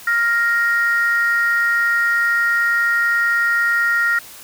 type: tone pair together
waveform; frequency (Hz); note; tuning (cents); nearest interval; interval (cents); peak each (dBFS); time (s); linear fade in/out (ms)
sine; 1401 / 1870.1; F6 / A#6; +5 / +5; perfect fourth; 500; -16; 0.07-4.19; 5
effects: tanh soft clip ceiling -8 dBFS + white hiss -39 dBFS RMS until 4.43 s